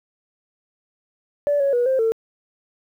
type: tone with pitch steps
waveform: sine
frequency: 579 / 556 / 484.5 / 526 / 449.8 Hz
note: D5 / C#5 / B4 / C5 / A4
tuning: -25 / +5 / -33 / +9 / +38 cents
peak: -15 dBFS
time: 1.47-2.12 s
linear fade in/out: 0 ms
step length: 130 ms
effects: tanh soft clip ceiling -12 dBFS + 9-bit